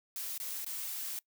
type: noise with dropouts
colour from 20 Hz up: blue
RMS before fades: -39 dBFS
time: 0.16-1.19 s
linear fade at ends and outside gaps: 1 ms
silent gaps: 0.378-0.4 / 0.646-0.664 s
effects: noise-tail reverb RT60 0.1 s tail -23 dB re dry